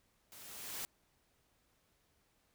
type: noise with level ramp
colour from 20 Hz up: white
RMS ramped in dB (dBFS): -55 to -41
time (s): 0.32-0.85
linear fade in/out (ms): 0
effects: pink hiss -75 dBFS RMS until 2.54 s